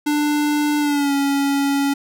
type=tone with pitch glide; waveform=square; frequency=296.1 to 279.5 Hz; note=D4 to C#4; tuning=+14 to +14 cents; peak=-17 dBFS; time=0.06-1.94 s; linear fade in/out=10 ms; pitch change=-100 cents; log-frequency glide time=0.79-1.13 s; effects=none